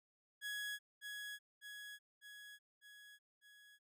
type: tone with echo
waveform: 30% pulse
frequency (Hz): 1673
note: G#6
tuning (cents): +12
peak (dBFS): -39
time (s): 0.41-0.79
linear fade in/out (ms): 50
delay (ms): 600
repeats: 5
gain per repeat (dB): -4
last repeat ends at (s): 3.79
effects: none